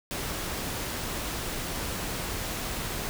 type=noise; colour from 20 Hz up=pink; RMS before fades=-33 dBFS; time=0.11-3.09 s; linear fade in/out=0 ms; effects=none